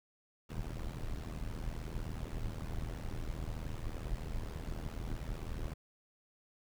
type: noise with amplitude modulation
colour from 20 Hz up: brown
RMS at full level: -36 dBFS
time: 0.49-5.74 s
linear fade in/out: 10 ms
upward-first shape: sine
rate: 79.4 Hz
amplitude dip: 85%
effects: none